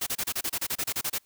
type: noise bursts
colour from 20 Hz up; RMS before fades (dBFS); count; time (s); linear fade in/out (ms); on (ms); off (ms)
white; -29; 14; 0.01-1.185; 10; 57; 29
effects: white hiss -65 dBFS RMS until 1.25 s